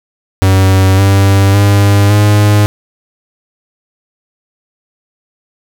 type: tone with pitch steps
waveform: 45% pulse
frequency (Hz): 95.3 / 98.09 / 100.97 / 103.93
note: G2 / G2 / G#2 / G#2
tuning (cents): -48 / +2 / -48 / +2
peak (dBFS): -5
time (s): 0.42-2.66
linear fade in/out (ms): 0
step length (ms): 560
effects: none